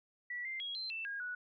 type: tone with pitch steps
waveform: sine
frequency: 1951 / 2091 / 3303 / 4112 / 2662 / 1629 / 1471 Hz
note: B6 / C7 / G#7 / C8 / E7 / G#6 / F#6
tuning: -22 / -2 / -10 / -31 / +16 / -34 / -11 cents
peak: -38 dBFS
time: 0.3-1.35 s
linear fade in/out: 5 ms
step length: 150 ms
effects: none